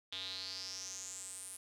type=tone with band-pass filter sweep; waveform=square; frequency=94.2 Hz; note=F#2; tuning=32 cents sharp; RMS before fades=-45 dBFS; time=0.12-1.57 s; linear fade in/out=5 ms; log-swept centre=3500 to 10000 Hz; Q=7.1; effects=none